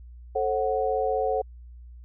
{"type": "chord", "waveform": "sine", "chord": "F# diminished", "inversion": "first", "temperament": "equal with one note detuned", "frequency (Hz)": [440, 535.2, 740], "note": ["A4", "C5", "F#5"], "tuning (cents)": [0, 39, 0], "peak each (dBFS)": -27, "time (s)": [0.35, 1.42], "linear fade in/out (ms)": 10, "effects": ["added 60 Hz sine -42 dBFS peak until 2.04 s"]}